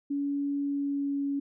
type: tone with pitch glide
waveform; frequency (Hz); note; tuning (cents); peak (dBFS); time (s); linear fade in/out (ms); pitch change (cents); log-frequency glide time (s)
sine; 283.1 to 280.5; C#4 to C#4; +37 to +21; -27; 0.1-1.4; 10; -16; 0.6-1.25
effects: none